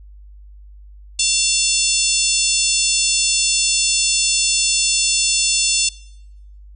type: harmonic tone with a mistuned harmonic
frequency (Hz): 880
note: A5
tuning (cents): 0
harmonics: 3 / 4 / 5 / 6 / 7 / 8 / 9 / 10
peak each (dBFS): -23 / -23 / -23 / -23 / -23 / -23 / -23 / -23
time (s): 1.19-5.89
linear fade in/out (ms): 5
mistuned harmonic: 3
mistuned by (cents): +59
effects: noise-tail reverb RT60 0.9 s tail -23 dB re dry + added 50 Hz sine -38 dBFS peak until 6.75 s